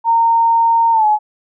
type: tone with pitch glide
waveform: sine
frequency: 920 to 848.5 Hz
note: A#5 to G#5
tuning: -23 to +37 cents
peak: -9 dBFS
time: 0.04-1.19 s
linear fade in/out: 50 ms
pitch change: -140 cents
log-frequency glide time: 0.92-1.06 s
effects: none